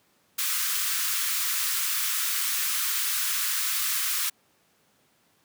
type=high-pass noise; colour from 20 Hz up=white; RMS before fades=-27 dBFS; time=0.38-4.3 s; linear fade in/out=10 ms; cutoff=1100 Hz; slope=48 dB/octave; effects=pink hiss -65 dBFS RMS until 5.44 s + high-pass 150 Hz 12 dB/octave